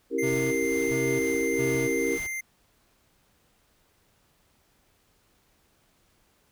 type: chord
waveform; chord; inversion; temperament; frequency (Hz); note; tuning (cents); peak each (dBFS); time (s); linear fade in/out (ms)
sine; C# diminished seventh; none; equal with one note detuned; 271.2 / 329.6 / 392 / 466.2; C#4 / E4 / G4 / Bb4; -38 / 0 / 0 / 0; -31 / -31 / -30 / -28; 0.1-2.19; 50
type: tone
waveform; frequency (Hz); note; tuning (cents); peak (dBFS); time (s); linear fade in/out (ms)
square; 2093; C7; 0; -31; 0.18-2.41; 10
type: tone bursts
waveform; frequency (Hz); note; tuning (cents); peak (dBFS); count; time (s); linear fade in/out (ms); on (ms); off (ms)
square; 131.5; C3; +9; -32; 3; 0.22-1.88; 20; 300; 380
type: noise with tremolo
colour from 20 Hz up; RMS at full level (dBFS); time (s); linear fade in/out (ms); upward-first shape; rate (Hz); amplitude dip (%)
pink; -42; 0.26-2.27; 5; triangle; 2.2; 50
effects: pink hiss -66 dBFS RMS until 6.51 s